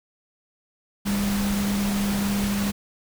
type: tone in noise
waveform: sine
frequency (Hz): 201.4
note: G3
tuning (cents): +47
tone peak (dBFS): -22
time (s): 1.05-2.72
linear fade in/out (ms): 20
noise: pink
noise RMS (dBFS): -30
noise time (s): 1.05-2.72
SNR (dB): +5
effects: none